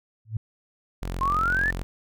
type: tone with exponential growth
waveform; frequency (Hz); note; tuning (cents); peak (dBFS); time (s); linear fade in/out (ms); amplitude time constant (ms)
sine; 110; A2; 0; -21; 0.25-0.37; 5; 26
type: tone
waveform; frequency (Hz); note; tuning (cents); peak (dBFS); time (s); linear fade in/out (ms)
sawtooth; 44.63; F1; +38; -25; 1.02-1.83; 0
type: exponential sweep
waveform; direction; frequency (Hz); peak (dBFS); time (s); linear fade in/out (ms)
sine; up; 1046.5 to 1809; -21; 1.21-1.71; 5
effects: none